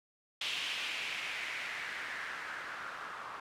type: noise with low-pass filter sweep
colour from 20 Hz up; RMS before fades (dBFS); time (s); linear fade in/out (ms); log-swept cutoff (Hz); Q
blue; -40; 0.41-3.4; 5; 3100 to 1200; 2.8
effects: none